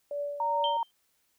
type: tone with tremolo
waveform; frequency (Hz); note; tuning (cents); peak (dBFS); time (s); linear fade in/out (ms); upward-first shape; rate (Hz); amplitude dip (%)
sine; 577; D5; -31; -29; 0.11-0.77; 2; triangle; 2.5; 65
type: tone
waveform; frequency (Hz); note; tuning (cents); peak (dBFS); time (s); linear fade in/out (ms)
sine; 925; A#5; -14; -26; 0.4-0.83; 2
type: tone with exponential decay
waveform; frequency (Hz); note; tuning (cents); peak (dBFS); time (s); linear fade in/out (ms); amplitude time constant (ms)
sine; 3136; G7; 0; -27; 0.64-0.91; 1; 57
effects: white hiss -72 dBFS RMS until 1.38 s